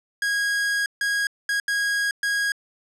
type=tone bursts at uneven times; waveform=45% pulse; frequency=1643 Hz; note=G#6; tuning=19 cents flat; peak=-21 dBFS; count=5; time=0.22-0.86 / 1.01-1.27 / 1.49-1.6 / 1.68-2.11 / 2.23-2.52 s; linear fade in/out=2 ms; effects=low-pass 10000 Hz 12 dB/octave